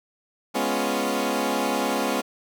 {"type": "chord", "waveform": "15% pulse", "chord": "C# dominant seventh", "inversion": "second", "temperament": "equal", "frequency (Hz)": [207.7, 246.9, 277.2, 349.2], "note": ["G#3", "B3", "C#4", "E#4"], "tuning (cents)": [0, 0, 0, 0], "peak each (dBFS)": [-23, -21, -21, -24], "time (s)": [0.54, 2.22], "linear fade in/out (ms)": 20, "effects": []}